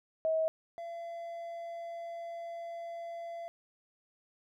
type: tone pair in turn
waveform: sine / triangle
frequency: 640 / 678.1 Hz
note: D#5 / E5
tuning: +49 / +49 cents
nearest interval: minor second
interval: 100 cents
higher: second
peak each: -27 / -37 dBFS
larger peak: first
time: 0.25-0.48 / 0.78-3.48 s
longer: second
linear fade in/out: 0 ms
effects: none